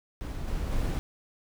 brown noise with level steps, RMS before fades -34 / -31 / -28 dBFS, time 0.21-0.99 s, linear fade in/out 0 ms, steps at 0.47 / 0.71 s, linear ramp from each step 5 ms, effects none

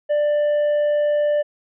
triangle tone, 591 Hz, D5, 11 cents sharp, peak -14 dBFS, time 0.09-1.43 s, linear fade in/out 20 ms, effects resampled to 8000 Hz

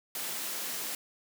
white high-pass noise, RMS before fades -36 dBFS, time 0.15-0.95 s, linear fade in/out 2 ms, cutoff 160 Hz, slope 96 dB/octave, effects none

